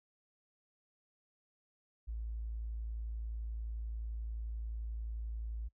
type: tone with tanh clipping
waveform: triangle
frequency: 55.7 Hz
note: A1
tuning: 22 cents sharp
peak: -37 dBFS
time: 2.07-5.69 s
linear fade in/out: 20 ms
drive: 3 dB
effects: noise-tail reverb RT60 0.1 s tail -25 dB re dry